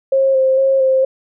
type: tone with vibrato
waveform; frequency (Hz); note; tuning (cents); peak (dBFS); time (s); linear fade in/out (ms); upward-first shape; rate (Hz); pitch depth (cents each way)
sine; 532; C5; +29; -10; 0.12-1.05; 5; square; 2.2; 18
effects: none

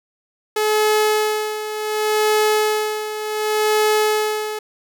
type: tone with tremolo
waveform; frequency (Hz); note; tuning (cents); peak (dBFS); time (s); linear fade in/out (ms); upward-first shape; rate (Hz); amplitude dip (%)
sawtooth; 427.6; A4; -49; -10; 0.56-4.59; 5; sine; 0.68; 70
effects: none

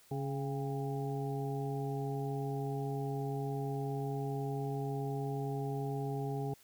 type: harmonic tone with a mistuned harmonic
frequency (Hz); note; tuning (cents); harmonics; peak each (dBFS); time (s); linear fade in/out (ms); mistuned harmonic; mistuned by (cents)
138.59; C#3; 0; 1 / 2 / 3 / 5 / 6; -36 / -43 / -40 / -48 / -44; 0.11-6.54; 5; 6; -58
effects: white hiss -63 dBFS RMS until 6.63 s

